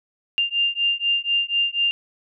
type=beating tone pair; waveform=sine; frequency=2794 / 2798.1 Hz; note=F7 / F7; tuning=0 / +3 cents; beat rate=4.1 Hz; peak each=-22 dBFS; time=0.38-1.91 s; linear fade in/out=0 ms; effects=none